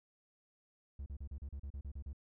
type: tone bursts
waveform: triangle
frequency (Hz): 69.3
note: C#2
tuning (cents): 0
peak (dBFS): -39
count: 11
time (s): 0.99-2.131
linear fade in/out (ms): 5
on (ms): 71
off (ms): 36
effects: none